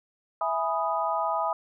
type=chord; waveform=sine; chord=E major seventh; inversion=none; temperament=equal; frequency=659.3 / 830.6 / 987.8 / 1244.5 Hz; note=E5 / G#5 / B5 / D#6; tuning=0 / 0 / 0 / 0 cents; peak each=-30 dBFS; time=0.41-1.53 s; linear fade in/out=2 ms; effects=none